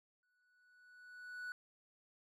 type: tone with exponential growth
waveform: triangle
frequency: 1478 Hz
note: F#6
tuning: 2 cents flat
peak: -39 dBFS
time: 0.23-1.52 s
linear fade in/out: 1 ms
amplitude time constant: 280 ms
effects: none